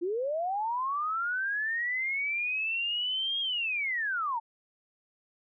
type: linear two-way sweep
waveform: sine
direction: up then down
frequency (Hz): 329.6 to 3274 to 867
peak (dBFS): -28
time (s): 0.01-4.4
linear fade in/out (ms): 20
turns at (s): 3.4
effects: none